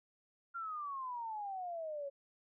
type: exponential sweep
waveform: sine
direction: down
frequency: 1396.9 to 549 Hz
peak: -39 dBFS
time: 0.54-2.1 s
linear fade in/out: 20 ms
effects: none